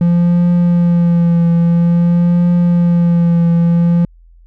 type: tone with vibrato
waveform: triangle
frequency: 171.9 Hz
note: F3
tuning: 27 cents flat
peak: -6 dBFS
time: 0.01-4.05 s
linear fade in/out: 2 ms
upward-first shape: triangle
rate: 0.5 Hz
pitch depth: 30 cents each way
effects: added 42 Hz sine -40 dBFS peak until 4.46 s